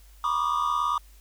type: tone cluster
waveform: triangle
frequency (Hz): 962 / 1012 / 1138 / 1216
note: B5 / B5 / C#6 / D#6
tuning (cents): -46 / +42 / +45 / -40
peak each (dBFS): -30 / -33 / -26 / -24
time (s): 0.24-0.98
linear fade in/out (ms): 2
effects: added 50 Hz sine -49 dBFS peak until 1.2 s + white hiss -59 dBFS RMS until 1.2 s